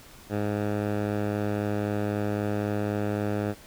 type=tone with low-pass filter; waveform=10% pulse; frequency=103.83 Hz; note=G#2; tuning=in tune; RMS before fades=-28 dBFS; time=0.29-3.55 s; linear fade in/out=50 ms; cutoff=1800 Hz; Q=0.52; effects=pink hiss -50 dBFS RMS until 3.66 s